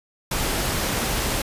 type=noise; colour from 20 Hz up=pink; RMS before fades=-24 dBFS; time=0.31-1.42 s; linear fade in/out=5 ms; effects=resampled to 32000 Hz